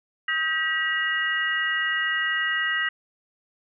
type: tone cluster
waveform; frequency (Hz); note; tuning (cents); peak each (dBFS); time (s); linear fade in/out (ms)
sine; 1267 / 1575 / 1926 / 2853; D#6 / G6 / B6 / F7; +31 / +8 / -44 / +36; -32 / -29 / -24 / -31; 0.28-2.89; 5
effects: none